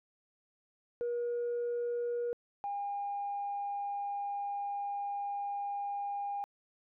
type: tone pair in turn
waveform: sine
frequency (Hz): 478.4 / 807.8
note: A#4 / G#5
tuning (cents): +45 / -48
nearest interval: major sixth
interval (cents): 907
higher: second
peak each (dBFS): -30 / -33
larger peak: first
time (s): 1.01-2.33 / 2.64-6.44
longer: second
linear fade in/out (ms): 0
effects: tanh soft clip ceiling -29 dBFS